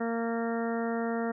harmonic tone, 230.5 Hz, A#3, 19 cents flat, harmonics 1 / 2 / 3 / 4 / 5 / 6 / 7 / 8, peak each -31 / -33 / -36 / -43 / -45 / -41 / -48 / -43 dBFS, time 0-1.32 s, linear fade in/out 10 ms, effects none

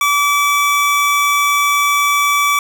25% pulse tone, 1152 Hz, D6, 34 cents flat, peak -8 dBFS, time 0.01-2.59 s, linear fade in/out 2 ms, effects none

